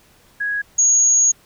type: tone pair in turn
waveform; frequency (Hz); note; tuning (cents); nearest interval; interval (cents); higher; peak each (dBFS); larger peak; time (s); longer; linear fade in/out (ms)
sine; 1661.2 / 6641; G#6 / G#8; 0 / -1; 2 octaves; 2399; second; -19 / -11; second; 0.4-0.62 / 0.78-1.32; second; 10
effects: pink hiss -53 dBFS RMS until 1.45 s